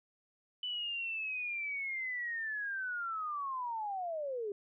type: linear sweep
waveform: sine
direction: down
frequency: 2998 to 392 Hz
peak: -35 dBFS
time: 0.63-4.52 s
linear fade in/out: 2 ms
effects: none